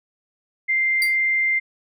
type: tone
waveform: sine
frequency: 2093 Hz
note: C7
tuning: in tune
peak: -17 dBFS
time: 0.68-1.6 s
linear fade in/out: 20 ms
type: tone with exponential decay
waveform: sawtooth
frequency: 4699 Hz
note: D8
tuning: in tune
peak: -17 dBFS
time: 1.02-1.17 s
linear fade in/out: 1 ms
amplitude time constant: 31 ms
effects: none